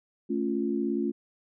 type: chord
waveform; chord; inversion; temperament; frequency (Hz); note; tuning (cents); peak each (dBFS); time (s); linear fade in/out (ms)
sine; A augmented; none; equal; 220 / 277.2 / 349.2; A3 / C#4 / E#4; 0 / 0 / 0; -30; 0.29-1.12; 20
effects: none